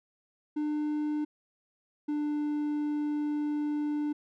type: tone pair in turn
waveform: triangle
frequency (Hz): 300 / 296.7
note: D4 / D4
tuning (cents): +37 / +18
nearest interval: unison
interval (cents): 19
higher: first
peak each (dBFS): -26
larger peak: neither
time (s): 0.56-1.25 / 2.08-4.13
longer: second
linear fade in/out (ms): 10
effects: none